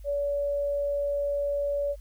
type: tone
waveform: sine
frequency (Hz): 571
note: D5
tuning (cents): -49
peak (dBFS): -25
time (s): 0.04-1.96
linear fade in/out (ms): 50
effects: added 50 Hz sine -41 dBFS peak until 2 s + white hiss -64 dBFS RMS until 2 s